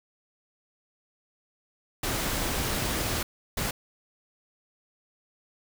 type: noise bursts at uneven times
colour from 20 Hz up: pink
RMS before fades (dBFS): -29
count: 2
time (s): 2.03-3.23 / 3.57-3.71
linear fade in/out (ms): 5
effects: none